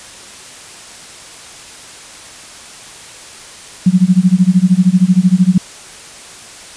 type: tone with tremolo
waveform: sine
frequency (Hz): 183.6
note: F#3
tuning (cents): -13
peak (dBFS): -3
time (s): 3.86-5.58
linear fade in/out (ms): 5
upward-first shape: sine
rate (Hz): 13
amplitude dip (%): 95
effects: white hiss -34 dBFS RMS until 6.76 s + resampled to 22050 Hz